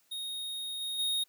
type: tone with level steps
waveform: square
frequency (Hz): 3729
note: A#7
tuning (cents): 0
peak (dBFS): -36 / -34 / -29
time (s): 0.11-1.24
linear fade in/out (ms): 10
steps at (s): 0.8 / 0.98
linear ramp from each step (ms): 20
effects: white hiss -69 dBFS RMS until 1.28 s + high-pass 150 Hz 12 dB/octave